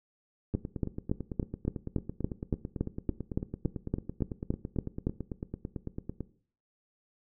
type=two click trains; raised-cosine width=3 ms; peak=-15 / -22 dBFS; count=17 / 52; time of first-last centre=0.55-5.07 / 0.54-6.207 s; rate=3.54 / 9 Hz; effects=noise-tail reverb RT60 0.5 s tail -17 dB re dry